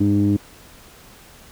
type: tone with low-pass filter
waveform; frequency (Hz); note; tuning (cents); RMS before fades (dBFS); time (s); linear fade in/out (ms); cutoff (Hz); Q
sawtooth; 101.8; G#2; -34; -17; 0-0.37; 10; 280; 9.2
effects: pink hiss -46 dBFS RMS until 1.51 s